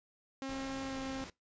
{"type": "tone with pitch glide", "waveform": "sawtooth", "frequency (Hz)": [268.7, 266.4], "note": ["C4", "C4"], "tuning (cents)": [46, 31], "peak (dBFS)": -34, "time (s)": [0.42, 1.24], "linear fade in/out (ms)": 0, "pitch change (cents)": -15, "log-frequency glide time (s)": [0.88, 0.95]}
{"type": "noise", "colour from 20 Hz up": "pink", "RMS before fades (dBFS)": -48, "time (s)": [0.49, 1.3], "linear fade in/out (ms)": 2}
{"effects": ["noise-tail reverb RT60 0.2 s tail -23 dB re dry", "resampled to 16000 Hz"]}